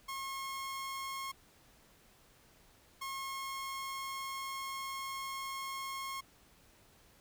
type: tone bursts at uneven times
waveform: sawtooth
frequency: 1081 Hz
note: C#6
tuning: 44 cents flat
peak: -35 dBFS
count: 2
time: 0.08-1.32 / 3.01-6.21 s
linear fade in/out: 10 ms
effects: pink hiss -64 dBFS RMS until 7.2 s